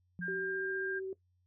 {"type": "tone with exponential decay", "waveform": "sine", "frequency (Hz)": 177.2, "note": "F3", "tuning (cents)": 25, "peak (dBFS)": -37, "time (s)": [0.19, 0.88], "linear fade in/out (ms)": 0, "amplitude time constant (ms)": 150}
{"type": "tone", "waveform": "sine", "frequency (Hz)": 1600, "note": "G6", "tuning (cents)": 35, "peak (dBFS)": -36, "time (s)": [0.21, 1], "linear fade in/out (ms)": 20}
{"type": "tone with vibrato", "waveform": "sine", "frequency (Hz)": 381.3, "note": "G4", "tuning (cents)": -48, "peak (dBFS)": -36, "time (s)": [0.28, 1.13], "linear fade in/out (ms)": 2, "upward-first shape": "sine", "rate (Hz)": 15, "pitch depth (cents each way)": 9}
{"effects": ["noise-tail reverb RT60 0.1 s tail -17 dB re dry", "added 90 Hz sine -70 dBFS peak until 1.46 s"]}